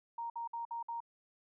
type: tone bursts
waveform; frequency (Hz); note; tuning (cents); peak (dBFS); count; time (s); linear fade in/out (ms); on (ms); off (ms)
sine; 932; A#5; -1; -37; 5; 0.18-1.004; 5; 120; 56
effects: none